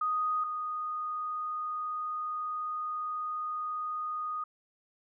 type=tone pair in turn; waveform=sine; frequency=1244.5 / 1237.3 Hz; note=D#6 / D#6; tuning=0 / -10 cents; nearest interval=unison; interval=10 cents; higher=first; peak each=-27 / -32 dBFS; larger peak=first; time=0.01-0.44 / 0.44-4.44 s; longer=second; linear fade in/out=5 ms; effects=none